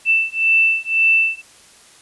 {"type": "beating tone pair", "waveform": "sine", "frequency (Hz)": [2660, 2661.9], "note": ["E7", "E7"], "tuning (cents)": [15, 16], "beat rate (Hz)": 1.9, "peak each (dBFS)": -16, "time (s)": [0.05, 1.42], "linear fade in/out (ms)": 50, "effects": ["white hiss -47 dBFS RMS until 2.01 s", "resampled to 24000 Hz"]}